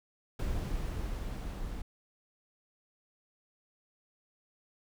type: noise with level ramp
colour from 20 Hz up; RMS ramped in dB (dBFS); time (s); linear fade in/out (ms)
brown; -33 to -39; 0.39-1.82; 5
effects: none